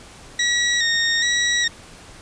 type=tone with vibrato; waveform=20% pulse; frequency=1886 Hz; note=A#6; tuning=20 cents sharp; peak=-12 dBFS; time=0.39-1.68 s; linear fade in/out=5 ms; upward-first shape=square; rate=1.2 Hz; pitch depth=34 cents each way; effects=pink hiss -43 dBFS RMS until 2.21 s + resampled to 22050 Hz